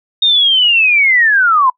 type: linear sweep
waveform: sine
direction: down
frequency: 3714 to 987.8 Hz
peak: -7 dBFS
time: 0.22-1.7 s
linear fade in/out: 5 ms
effects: noise-tail reverb RT60 0.1 s tail -24 dB re dry